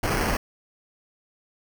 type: noise with sample-and-hold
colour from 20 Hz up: pink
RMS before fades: -24 dBFS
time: 0.03-0.37 s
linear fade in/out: 5 ms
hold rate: 3675 Hz
effects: none